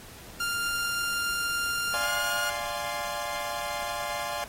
sawtooth tone with pitch glide, 1396.9 to 1423.8 Hz, F6 to F6, 0 to +33 cents, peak -24 dBFS, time 0.4-2.5 s, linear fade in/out 5 ms, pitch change +33 cents, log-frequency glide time 2.01-2.09 s
sawtooth chord, D half-diminished seventh, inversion none, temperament equal, 587.3 / 698.5 / 830.6 / 1046.5 Hz, D5 / F5 / Ab5 / C6, 0 / 0 / 0 / 0 cents, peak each -32 dBFS, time 1.94-4.44 s, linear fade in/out 0 ms
effects pink hiss -47 dBFS RMS until 4.48 s + AAC 48 kbps

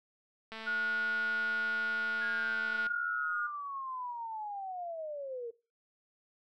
click train, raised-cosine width 0.3 ms, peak -28 dBFS, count 522, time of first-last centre 0.52-2.867 s, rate 222 Hz
sine tone with pitch glide, 1443 to 1433 Hz, F#6 to F6, -44 to +44 cents, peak -30 dBFS, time 0.66-3.48 s, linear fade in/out 20 ms, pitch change -12 cents, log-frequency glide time 1.05-2.63 s
sine linear sweep, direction down, 1661.2 to 453.5 Hz, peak -37 dBFS, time 2.21-5.51 s, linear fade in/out 10 ms
effects noise-tail reverb RT60 0.3 s tail -19 dB re dry

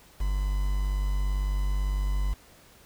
triangle tone with quantisation, 49 Hz, G1, in tune, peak -22 dBFS, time 0.2-2.34 s, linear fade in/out 10 ms, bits 7, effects pink hiss -55 dBFS RMS until 2.85 s

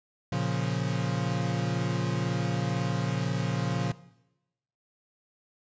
40% pulse chord, Bb minor, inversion none, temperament equal, 116.54 / 138.59 / 174.61 Hz, Bb2 / Db3 / F3, 0 / 0 / 0 cents, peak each -31 / -30 / -30 dBFS, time 0.32-3.92 s, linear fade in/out 5 ms, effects noise-tail reverb RT60 0.9 s tail -18 dB re dry + resampled to 16000 Hz

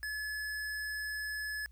sine tone with hard clipping, 1712 Hz, A6, 48 cents flat, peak -37 dBFS, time 0.03-1.66 s, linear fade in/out 0 ms, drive 17 dB, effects added 60 Hz sine -53 dBFS peak until 1.71 s + white hiss -75 dBFS RMS until 1.71 s

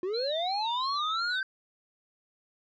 triangle linear sweep, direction up, 349.2 to 1568 Hz, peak -27 dBFS, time 0.03-1.43 s, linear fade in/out 2 ms
sine tone with vibrato, 3904 Hz, B7, 21 cents flat, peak -33 dBFS, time 0.13-1.41 s, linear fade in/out 20 ms, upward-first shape sine, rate 2.9 Hz, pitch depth 160 cents each way
effects resampled to 16000 Hz

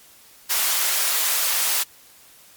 white high-pass noise, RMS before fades -21 dBFS, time 0.49-1.84 s, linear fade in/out 20 ms, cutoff 710 Hz, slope 12 dB/octave, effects white hiss -50 dBFS RMS until 2.56 s + MP3 96 kbps

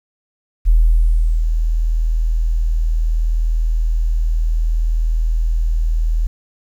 sine tone with ADSR envelope, 40.33 Hz, E1, 37 cents flat, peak -7 dBFS, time 0.65-6.27 s, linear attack 31 ms, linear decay 750 ms, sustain -6 dB, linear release 3 ms, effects 8-bit

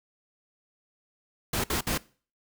pink noise bursts, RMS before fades -28 dBFS, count 3, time 1.53-1.978 s, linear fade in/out 5 ms, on 110 ms, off 59 ms, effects noise-tail reverb RT60 0.4 s tail -21 dB re dry

